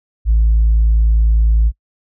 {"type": "tone", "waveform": "sine", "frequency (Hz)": 55, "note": "A1", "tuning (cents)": 0, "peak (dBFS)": -7, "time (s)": [0.25, 1.72], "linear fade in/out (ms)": 50, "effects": ["noise-tail reverb RT60 0.1 s tail -25 dB re dry", "tanh soft clip ceiling -6 dBFS"]}